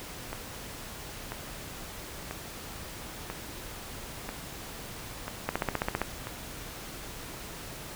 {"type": "two click trains", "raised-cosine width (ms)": 0.5, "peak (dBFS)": [-12, -20], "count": [9, 7], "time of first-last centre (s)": [[5.49, 6.016], [0.33, 6.271]], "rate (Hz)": [15.2, 1.01], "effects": ["pink hiss -42 dBFS RMS until 7.95 s"]}